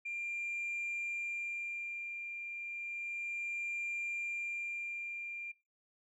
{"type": "tone with tremolo", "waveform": "sine", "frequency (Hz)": 2387, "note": "D7", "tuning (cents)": 28, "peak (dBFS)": -34, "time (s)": [0.05, 5.52], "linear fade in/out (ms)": 10, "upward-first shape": "sine", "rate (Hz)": 0.32, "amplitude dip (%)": 50, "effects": ["noise-tail reverb RT60 0.3 s tail -23 dB re dry", "tanh soft clip ceiling -33 dBFS"]}